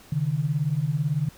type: beating tone pair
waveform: sine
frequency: 136 / 154 Hz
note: C#3 / D#3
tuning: -33 / -17 cents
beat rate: 18 Hz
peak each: -26 / -24 dBFS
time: 0.12-1.29 s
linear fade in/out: 5 ms
effects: pink hiss -51 dBFS RMS until 1.37 s